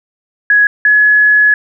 sine tone pair in turn, 1672 / 1695.3 Hz, G#6 / G#6, +11 / +35 cents, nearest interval unison, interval 24 cents, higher second, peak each -5 dBFS, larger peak neither, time 0.5-0.67 / 0.85-1.54 s, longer second, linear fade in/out 2 ms, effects none

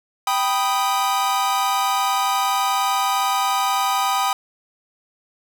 45% pulse chord, G augmented, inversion none, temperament equal, 784 / 987.8 / 1244.5 Hz, G5 / B5 / D#6, 0 / 0 / 0 cents, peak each -22 / -23 / -23 dBFS, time 0.27-4.33 s, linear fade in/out 2 ms, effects none

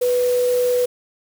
sine tone in noise, 493.9 Hz, B4, in tune, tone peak -15 dBFS, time 0.01-0.86 s, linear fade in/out 10 ms, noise white, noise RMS -33 dBFS, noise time 0.01-0.86 s, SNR +15 dB, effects none

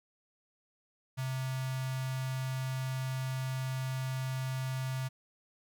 square tone with notch filter, 130.81 Hz, C3, in tune, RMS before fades -35 dBFS, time 1.17-5.09 s, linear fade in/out 20 ms, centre 380 Hz, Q 0.64, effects 12-bit

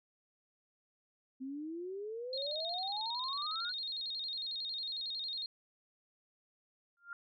sine exponential sweep, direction up, 256.6 to 1484 Hz, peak -39 dBFS, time 1.4-3.72 s, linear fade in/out 20 ms
sine tone with vibrato, 3956 Hz, B7, 2 cents sharp, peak -37 dBFS, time 2.33-5.46 s, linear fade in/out 2 ms, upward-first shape square, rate 11 Hz, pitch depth 110 cents each way
sine tone with exponential growth, 1396.9 Hz, F6, in tune, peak -38 dBFS, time 6.97-7.13 s, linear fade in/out 1 ms, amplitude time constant 34 ms
effects none

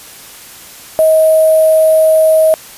sine tone with sample-and-hold, 634 Hz, D#5, 32 cents sharp, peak -5 dBFS, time 0.99-2.54 s, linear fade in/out 0 ms, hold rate 11025 Hz, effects white hiss -34 dBFS RMS until 2.77 s + resampled to 32000 Hz

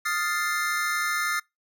square chord, F dominant seventh, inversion third, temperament equal, 1244.5 / 1396.9 / 1760 / 2093 Hz, Eb6 / F6 / A6 / C7, 0 / 0 / 0 / 0 cents, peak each -31 dBFS, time 0.05-1.4 s, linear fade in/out 10 ms, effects noise-tail reverb RT60 0.2 s tail -26 dB re dry

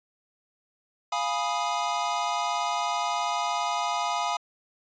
square chord, F half-diminished seventh, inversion none, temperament equal with one note detuned, 698.5 / 830.6 / 981.5 / 1244.5 Hz, F5 / Ab5 / Cb6 / Eb6, 0 / 0 / -11 / 0 cents, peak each -32 dBFS, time 1.12-4.37 s, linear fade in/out 5 ms, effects resampled to 16000 Hz

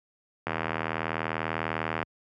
click train, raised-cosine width 0.5 ms, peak -13 dBFS, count 126, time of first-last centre 0.47-2.029 s, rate 80.2 Hz, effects high-pass 80 Hz 12 dB/octave

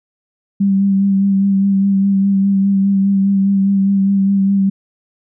sine tone with vibrato, 196.2 Hz, G3, 2 cents sharp, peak -10 dBFS, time 0.6-4.7 s, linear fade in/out 10 ms, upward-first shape sine, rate 4.9 Hz, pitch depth 23 cents each way, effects none

